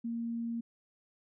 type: tone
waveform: sine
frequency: 232.3 Hz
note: A#3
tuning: 6 cents flat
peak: -33 dBFS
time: 0.04-0.61 s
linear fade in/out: 10 ms
effects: none